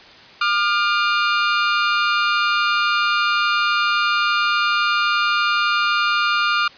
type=tone pair together; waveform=sawtooth; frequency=1201.2 / 1413 Hz; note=D6 / F6; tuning=+39 / +20 cents; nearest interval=minor third; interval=281 cents; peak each=-15 dBFS; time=0.41-6.68 s; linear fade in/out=5 ms; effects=white hiss -43 dBFS RMS until 6.77 s + resampled to 11025 Hz